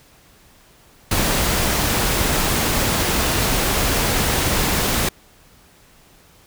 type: noise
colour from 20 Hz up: pink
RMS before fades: -19 dBFS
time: 1.11-5.09 s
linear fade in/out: 5 ms
effects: pink hiss -51 dBFS RMS until 6.46 s